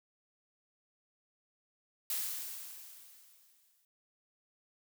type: noise with exponential decay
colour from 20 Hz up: blue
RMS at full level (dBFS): -34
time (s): 2.1-3.85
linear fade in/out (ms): 1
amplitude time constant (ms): 380
effects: none